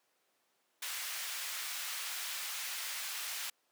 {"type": "high-pass noise", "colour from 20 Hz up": "pink", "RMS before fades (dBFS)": -40, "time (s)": [0.82, 3.5], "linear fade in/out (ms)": 5, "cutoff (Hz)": 1700, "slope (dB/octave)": 12, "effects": ["pink hiss -75 dBFS RMS until 3.71 s", "high-pass 400 Hz 12 dB/octave"]}